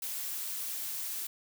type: noise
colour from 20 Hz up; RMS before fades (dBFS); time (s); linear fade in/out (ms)
blue; -37; 0.02-1.27; 5
effects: none